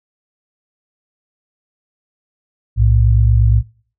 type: tone pair together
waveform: sine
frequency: 62.07 / 110.6 Hz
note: B1 / A2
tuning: +9 / +9 cents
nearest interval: minor seventh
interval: 1000 cents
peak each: -11 dBFS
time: 2.76-3.63 s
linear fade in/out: 50 ms
effects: noise-tail reverb RT60 0.5 s tail -24 dB re dry